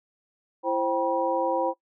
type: tone cluster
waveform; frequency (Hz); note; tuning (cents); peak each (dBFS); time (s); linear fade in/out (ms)
sine; 336.3 / 526 / 782 / 965; E4 / C5 / G5 / B5; +35 / +9 / -4 / -40; -30 / -26 / -29 / -28; 0.63-1.74; 50
effects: noise-tail reverb RT60 0.1 s tail -20 dB re dry